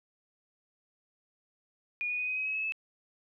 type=tone with pitch steps; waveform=sine; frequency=2443 / 2466 / 2489 / 2512 / 2535 / 2559 / 2582 / 2606 Hz; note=D#7 / D#7 / D#7 / D#7 / D#7 / D#7 / E7 / E7; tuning=-32 / -16 / 0 / +16 / +32 / +48 / -37 / -20 cents; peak=-30 dBFS; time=2.01-2.722 s; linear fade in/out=0 ms; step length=89 ms; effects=none